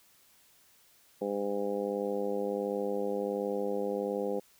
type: harmonic tone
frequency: 101.4 Hz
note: G#2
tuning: 41 cents flat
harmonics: 2 / 3 / 4 / 5 / 6 / 7 / 8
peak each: -38 / -40 / -35 / -33 / -46 / -46 / -43 dBFS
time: 1.21-4.4 s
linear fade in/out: 10 ms
effects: white hiss -63 dBFS RMS until 4.59 s